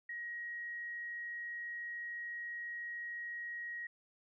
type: tone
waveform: sine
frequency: 1893 Hz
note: A#6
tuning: 26 cents sharp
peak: -40 dBFS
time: 0.09-3.87 s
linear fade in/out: 5 ms
effects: none